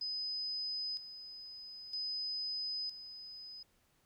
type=tone with tremolo; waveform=sine; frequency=5020 Hz; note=D#8; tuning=15 cents sharp; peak=-36 dBFS; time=0.01-3.63 s; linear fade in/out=5 ms; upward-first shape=square; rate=0.52 Hz; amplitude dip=70%; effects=pink hiss -73 dBFS RMS until 4.05 s